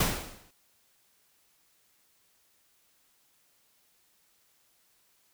pink noise with exponential decay, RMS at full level -23 dBFS, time 0-0.51 s, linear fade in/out 5 ms, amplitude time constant 110 ms, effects white hiss -68 dBFS RMS until 5.33 s

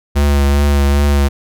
square tone with vibrato, 71 Hz, C#2, 42 cents sharp, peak -10 dBFS, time 0.15-1.29 s, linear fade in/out 20 ms, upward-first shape triangle, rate 2.5 Hz, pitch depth 30 cents each way, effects none

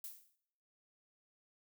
violet noise with exponential decay, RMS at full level -43 dBFS, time 0.04-0.36 s, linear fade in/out 2 ms, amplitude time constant 68 ms, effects noise-tail reverb RT60 0.7 s tail -18 dB re dry

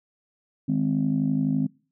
sine chord, Ab major, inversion second, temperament just, 155.74 / 207.7 / 259.6 Hz, Eb3 / Ab3 / C4, +2 / 0 / -13 cents, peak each -25 / -26 / -23 dBFS, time 0.68-1.67 s, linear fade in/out 10 ms, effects noise-tail reverb RT60 0.4 s tail -24 dB re dry + tanh soft clip ceiling -13 dBFS

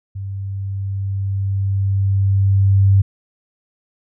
sine tone with level ramp, 97.9 Hz, G2, 2 cents flat, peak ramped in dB -24 to -8 dBFS, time 0.15-3.02 s, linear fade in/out 10 ms, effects none

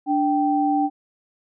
sine tone pair together, 293.3 / 780 Hz, D4 / G5, -2 / -9 cents, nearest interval octave + perfect fourth, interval 1693 cents, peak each -20 dBFS, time 0.06-0.9 s, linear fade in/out 50 ms, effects none

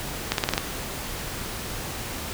accelerating click train, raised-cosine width 0.2 ms, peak -4 dBFS, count 6, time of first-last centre 0.32-0.579 s, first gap 62 ms, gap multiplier 0.91, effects pink hiss -33 dBFS RMS until 2.33 s

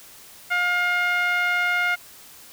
5% pulse tone with low-pass filter, 711 Hz, F5, 31 cents sharp, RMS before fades -22 dBFS, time 0.5-1.96 s, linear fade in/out 20 ms, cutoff 1800 Hz, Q 9.5, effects white hiss -46 dBFS RMS until 2.52 s

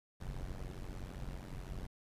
brown noise with amplitude modulation, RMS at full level -40 dBFS, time 0.2-1.87 s, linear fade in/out 10 ms, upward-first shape sine, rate 92.1 Hz, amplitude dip 90%, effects resampled to 32000 Hz

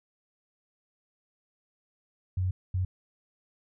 sine tone bursts at uneven times, 92.3 Hz, F#2, 4 cents flat, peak -25 dBFS, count 2, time 2.37-2.51 / 2.74-2.85 s, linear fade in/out 5 ms, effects none

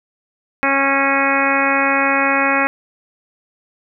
harmonic tone with a mistuned harmonic, 274.6 Hz, C#4, 16 cents flat, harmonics 1 / 2 / 3 / 4 / 5 / 6 / 7 / 8 / 9, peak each -22 / -22 / -22 / -22 / -22 / -22 / -22 / -22 / -22 dBFS, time 0.63-2.67 s, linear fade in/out 0 ms, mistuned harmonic 9, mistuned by +17 cents, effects none

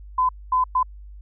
sine tone bursts at uneven times, 1015 Hz, B5, 47 cents sharp, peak -16 dBFS, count 3, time 0.18-0.29 / 0.52-0.64 / 0.75-0.83 s, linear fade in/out 5 ms, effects added 50 Hz sine -38 dBFS peak until 1.21 s

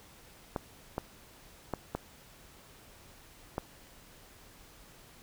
clicks, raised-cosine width 1 ms, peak -18 dBFS, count 5, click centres 0.562 / 0.981 / 1.737 / 1.95 / 3.581 s, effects pink hiss -56 dBFS RMS until 5.22 s

